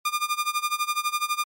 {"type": "tone with tremolo", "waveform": "sawtooth", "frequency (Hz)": 1206, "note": "D6", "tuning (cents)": 46, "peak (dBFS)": -17, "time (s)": [0.05, 1.44], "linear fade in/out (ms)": 5, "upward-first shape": "sine", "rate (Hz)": 12, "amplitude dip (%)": 90, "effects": ["MP3 64 kbps"]}